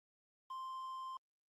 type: tone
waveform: triangle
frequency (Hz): 1046.5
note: C6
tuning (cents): 0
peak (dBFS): -40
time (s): 0.5-1.17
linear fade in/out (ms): 2
effects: Opus 24 kbps